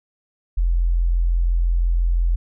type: tone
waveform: sine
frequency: 42.92 Hz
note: F1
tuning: 29 cents flat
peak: -15 dBFS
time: 0.57-2.36 s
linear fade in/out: 10 ms
effects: none